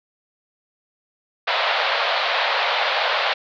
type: band-pass noise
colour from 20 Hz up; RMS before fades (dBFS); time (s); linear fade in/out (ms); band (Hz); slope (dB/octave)
pink; -21; 1.47-3.34; 10; 540 to 4300; 48
effects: none